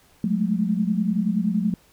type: tone cluster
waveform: sine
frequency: 181 / 209.2 / 219.7 Hz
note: F#3 / G#3 / A3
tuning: -38 / +13 / -2 cents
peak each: -24 dBFS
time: 0.24-1.74 s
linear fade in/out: 2 ms
effects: pink hiss -57 dBFS RMS until 1.92 s